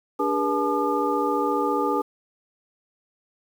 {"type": "tone cluster", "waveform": "sine", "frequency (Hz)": [291.2, 406.8, 481.5, 860, 1209], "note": ["D4", "G#4", "B4", "A5", "D6"], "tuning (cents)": [-15, -36, -44, -40, 50], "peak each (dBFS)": -27, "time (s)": [0.19, 2.02], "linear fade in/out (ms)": 10, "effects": ["8-bit"]}